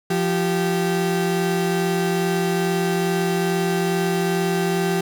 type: tone pair together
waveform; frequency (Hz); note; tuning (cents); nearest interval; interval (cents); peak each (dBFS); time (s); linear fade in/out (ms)
35% pulse; 172.97 / 388.3; F3 / G4; -16 / -16; octave + major second; 1400; -20; 0.1-5.01; 5
effects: none